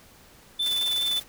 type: tone with vibrato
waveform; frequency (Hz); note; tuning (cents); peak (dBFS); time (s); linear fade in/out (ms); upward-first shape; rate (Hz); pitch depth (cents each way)
triangle; 3520; A7; 0; -22; 0.59-1.2; 10; triangle; 5; 13
type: noise with tremolo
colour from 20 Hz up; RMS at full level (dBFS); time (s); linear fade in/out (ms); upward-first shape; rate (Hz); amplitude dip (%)
white; -35; 0.61-1.24; 50; square; 20; 55
effects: pink hiss -53 dBFS RMS until 1.28 s